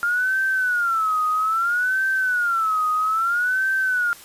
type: tone with vibrato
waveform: sine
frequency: 1393 Hz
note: F6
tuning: 5 cents flat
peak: -18 dBFS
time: 0.03-4.13 s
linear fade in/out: 0 ms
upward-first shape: sine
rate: 0.61 Hz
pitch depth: 190 cents each way
effects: white hiss -44 dBFS RMS until 4.24 s + resampled to 32000 Hz